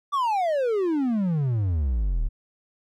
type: exponential sweep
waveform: triangle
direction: down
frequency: 1183 to 34.3 Hz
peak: -19 dBFS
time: 0.12-2.29 s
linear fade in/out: 20 ms
effects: none